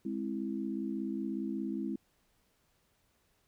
sine chord, Ab augmented, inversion none, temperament equal with one note detuned, 207.7 / 264.5 / 329.6 Hz, Ab3 / C4 / E4, 0 / +19 / 0 cents, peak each -37 / -38 / -38 dBFS, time 0.05-1.96 s, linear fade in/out 5 ms, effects pink hiss -73 dBFS RMS until 3.47 s

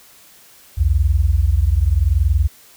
sine tone pair together, 61.9 / 82.63 Hz, B1 / E2, +5 / +5 cents, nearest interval perfect fourth, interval 500 cents, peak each -15 dBFS, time 0.77-2.48 s, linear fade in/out 20 ms, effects white hiss -47 dBFS RMS until 2.76 s

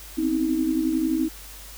sine tone cluster, 256.8 / 268.2 / 318 Hz, C4 / C4 / D#4, -32 / +43 / +38 cents, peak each -27 / -28 / -22 dBFS, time 0.17-1.29 s, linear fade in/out 20 ms, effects added 50 Hz sine -43 dBFS peak until 1.77 s + white hiss -43 dBFS RMS until 1.77 s

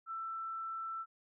sine tone, 1332 Hz, E6, 18 cents sharp, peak -38 dBFS, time 0.06-1.06 s, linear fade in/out 50 ms, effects none

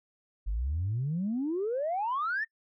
sine exponential sweep, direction up, 46.25 to 1859 Hz, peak -27 dBFS, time 0.46-2.45 s, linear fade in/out 20 ms, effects noise-tail reverb RT60 0.1 s tail -26 dB re dry + tanh soft clip ceiling -24 dBFS

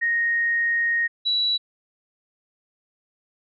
sine tone pair in turn, 1864.7 / 3927 Hz, A#6 / B7, 0 / -11 cents, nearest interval octave + minor second, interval 1289 cents, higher second, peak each -19 dBFS, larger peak neither, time 0.01-1.08 / 1.25-1.58 s, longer first, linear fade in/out 20 ms, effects none

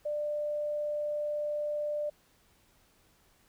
sine tone, 594 Hz, D5, 20 cents sharp, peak -30 dBFS, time 0.05-2.1 s, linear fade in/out 10 ms, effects pink hiss -66 dBFS RMS until 3.48 s

